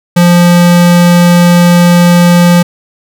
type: tone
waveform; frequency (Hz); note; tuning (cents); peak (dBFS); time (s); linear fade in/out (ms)
square; 174.61; F3; 0; -3; 0.16-2.63; 10
effects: none